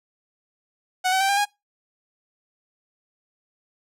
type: tone with pitch steps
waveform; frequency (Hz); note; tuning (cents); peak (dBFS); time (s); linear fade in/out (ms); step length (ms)
sawtooth; 740 / 759.5 / 779.5 / 800 / 821.1; F#5 / F#5 / G5 / G5 / G#5; 0 / +45 / -10 / +35 / -20; -15; 1.04-1.455; 20; 83
effects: noise-tail reverb RT60 0.2 s tail -23 dB re dry + low-pass 12000 Hz 12 dB/octave